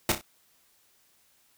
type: noise with echo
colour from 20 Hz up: pink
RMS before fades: -23 dBFS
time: 0.09-0.12 s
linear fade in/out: 2 ms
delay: 31 ms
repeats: 3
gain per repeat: -8 dB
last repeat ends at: 0.213 s
effects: white hiss -65 dBFS RMS until 1.57 s